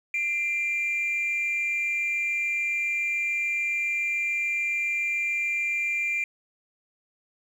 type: tone pair together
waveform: sine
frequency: 2073 / 2380 Hz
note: C7 / D7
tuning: -17 / +22 cents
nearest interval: major second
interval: 239 cents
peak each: -32 / -23 dBFS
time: 0.14-6.24 s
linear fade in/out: 2 ms
effects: tanh soft clip ceiling -21 dBFS + 9-bit